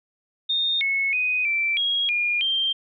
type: tone with pitch steps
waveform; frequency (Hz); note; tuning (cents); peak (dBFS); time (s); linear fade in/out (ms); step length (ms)
sine; 3665 / 2194 / 2497 / 2339 / 3291 / 2422 / 3163; A#7 / C#7 / D#7 / D7 / G#7 / D#7 / G7; -30 / -18 / +6 / -8 / -16 / -47 / +15; -20; 0.49-2.73; 10; 320
effects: none